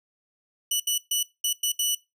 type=tone bursts at uneven times; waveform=15% pulse; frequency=2960 Hz; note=F#7; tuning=in tune; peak=-15 dBFS; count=6; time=0.71-0.8 / 0.87-0.98 / 1.11-1.23 / 1.44-1.53 / 1.63-1.72 / 1.79-1.95 s; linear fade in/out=5 ms; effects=noise-tail reverb RT60 0.2 s tail -18 dB re dry